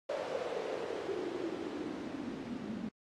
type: noise with band-pass filter sweep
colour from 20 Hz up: white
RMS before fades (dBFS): -39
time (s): 0.09-2.89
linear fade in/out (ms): 5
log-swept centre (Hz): 570 to 210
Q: 5.6
effects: low-pass 6000 Hz 12 dB/octave + AAC 48 kbps